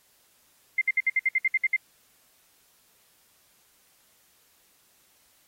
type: tone bursts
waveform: sine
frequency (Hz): 2093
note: C7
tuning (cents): 0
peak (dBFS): -19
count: 11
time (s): 0.78-1.764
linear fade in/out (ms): 5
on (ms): 34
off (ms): 61
effects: white hiss -63 dBFS RMS until 5.47 s + AAC 48 kbps